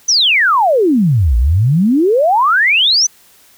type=exponential two-way sweep; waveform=sine; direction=down then up; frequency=6230 to 55 to 6230 Hz; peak=-8 dBFS; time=0.08-3.07 s; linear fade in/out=10 ms; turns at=1.37 s; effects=white hiss -47 dBFS RMS until 3.57 s